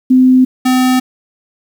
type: tone pair in turn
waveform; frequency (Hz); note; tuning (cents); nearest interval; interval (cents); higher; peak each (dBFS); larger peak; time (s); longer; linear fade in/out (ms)
sine / square; 256.7 / 255.4; C4 / C4; -33 / -42; unison; 9; first; -4 / -9; first; 0.1-0.45 / 0.65-1; neither; 10
effects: 7-bit